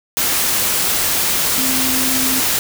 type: tone in noise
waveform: sine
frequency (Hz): 260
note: C4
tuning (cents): -11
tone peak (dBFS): -22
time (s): 1.58-2.4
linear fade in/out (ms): 0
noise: white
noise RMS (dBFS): -17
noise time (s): 0.17-2.59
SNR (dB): -8
effects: none